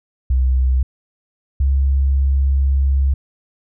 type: tone pair in turn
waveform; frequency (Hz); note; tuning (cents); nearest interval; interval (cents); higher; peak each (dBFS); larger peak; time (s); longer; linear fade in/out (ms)
sine; 64.2 / 68.02; C2 / C#2; -32 / -32; minor second; 100; second; -12; neither; 0.3-0.83 / 1.6-3.14; second; 5
effects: none